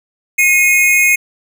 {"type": "tone pair together", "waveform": "square", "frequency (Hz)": [2155, 2489], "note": ["C#7", "D#7"], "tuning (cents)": [-49, 0], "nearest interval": "major second", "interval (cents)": 249, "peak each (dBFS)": [-11, -13], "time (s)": [0.38, 1.16], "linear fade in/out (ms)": 10, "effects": []}